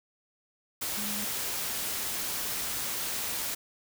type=tone in noise; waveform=sine; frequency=207.7 Hz; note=G#3; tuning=in tune; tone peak=-38 dBFS; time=0.97-1.25 s; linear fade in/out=10 ms; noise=white; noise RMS=-33 dBFS; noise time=0.81-3.55 s; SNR=-8 dB; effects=none